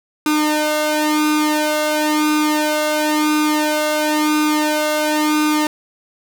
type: tone with flanger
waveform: sawtooth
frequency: 303.7 Hz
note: D#4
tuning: 42 cents flat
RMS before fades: -17 dBFS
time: 0.26-5.67 s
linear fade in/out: 2 ms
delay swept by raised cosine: 0.79 to 1.45 ms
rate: 0.97 Hz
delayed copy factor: +0.85
effects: none